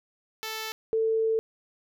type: tone pair in turn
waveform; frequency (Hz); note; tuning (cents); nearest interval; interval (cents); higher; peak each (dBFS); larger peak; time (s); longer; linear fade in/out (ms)
5% pulse / sine; 439.9 / 445.5; A4 / A4; 0 / +22; unison; 22; second; -21 / -22; first; 0.43-0.72 / 0.93-1.39; second; 0
effects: none